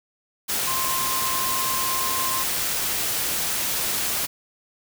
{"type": "tone in noise", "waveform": "sine", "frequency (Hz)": 1052, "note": "C6", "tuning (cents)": 9, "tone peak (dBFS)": -27, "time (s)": [0.66, 2.44], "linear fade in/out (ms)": 20, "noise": "white", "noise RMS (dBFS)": -25, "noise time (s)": [0.48, 4.27], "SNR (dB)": -5, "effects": []}